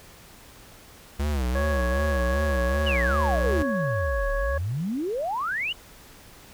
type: tone with vibrato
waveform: square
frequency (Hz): 67.9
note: C#2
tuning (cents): -35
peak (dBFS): -24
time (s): 1.19-3.63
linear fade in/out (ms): 10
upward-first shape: sine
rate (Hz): 2.6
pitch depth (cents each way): 180
type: harmonic tone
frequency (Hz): 555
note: C#5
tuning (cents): +2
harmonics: 1 / 2 / 3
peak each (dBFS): -27 / -34 / -32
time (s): 1.55-4.58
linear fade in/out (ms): 5
type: exponential two-way sweep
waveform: sine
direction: down then up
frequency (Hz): 3053 to 34.64 to 3053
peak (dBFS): -25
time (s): 2.86-5.73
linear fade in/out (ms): 10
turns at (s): 4.32
effects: pink hiss -49 dBFS RMS until 6.53 s